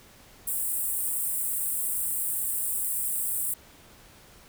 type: high-pass noise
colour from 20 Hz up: pink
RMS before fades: -29 dBFS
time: 0.47-3.54 s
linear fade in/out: 5 ms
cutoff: 8000 Hz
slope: 96 dB/octave
effects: pink hiss -53 dBFS RMS until 4.48 s